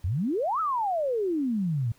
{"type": "exponential two-way sweep", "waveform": "sine", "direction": "up then down", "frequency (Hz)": [77.78, 1336, 108.3], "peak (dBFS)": -24, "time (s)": [0.04, 1.92], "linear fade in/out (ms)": 5, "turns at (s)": 0.6, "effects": ["pink hiss -61 dBFS RMS until 1.98 s"]}